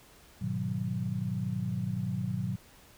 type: chord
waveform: sine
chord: G# minor seventh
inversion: none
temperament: equal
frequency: 103.83 / 123.47 / 155.56 / 185 Hz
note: G#2 / B2 / D#3 / F#3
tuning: 0 / 0 / 0 / 0 cents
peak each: -37 / -34 / -38 / -34 dBFS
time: 0.41-2.56 s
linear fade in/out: 10 ms
effects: pink hiss -57 dBFS RMS until 2.97 s